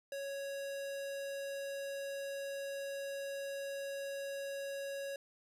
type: tone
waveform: square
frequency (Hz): 554.4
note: C#5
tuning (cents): 0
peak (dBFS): -40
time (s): 0.12-5.16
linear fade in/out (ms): 2
effects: resampled to 32000 Hz + 11-bit